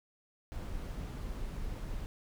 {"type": "noise", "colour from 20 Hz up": "brown", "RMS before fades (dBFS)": -39, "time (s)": [0.52, 2.06], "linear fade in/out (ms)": 0, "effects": []}